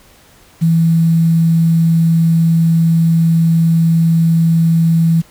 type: tone with quantisation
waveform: sine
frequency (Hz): 164.81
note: E3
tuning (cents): 0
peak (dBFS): -8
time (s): 0.61-5.22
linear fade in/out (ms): 20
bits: 6
effects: pink hiss -46 dBFS RMS until 5.3 s